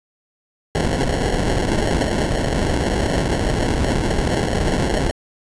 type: noise with sample-and-hold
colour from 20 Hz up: pink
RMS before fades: -19 dBFS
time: 0.75-5.11 s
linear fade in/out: 0 ms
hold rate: 1225 Hz
effects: resampled to 22050 Hz